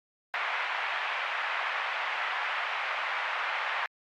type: band-pass noise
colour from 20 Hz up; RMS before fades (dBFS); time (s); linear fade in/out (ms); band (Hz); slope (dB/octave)
white; -32; 0.34-3.86; 0; 700 to 2400; 24
effects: Opus 48 kbps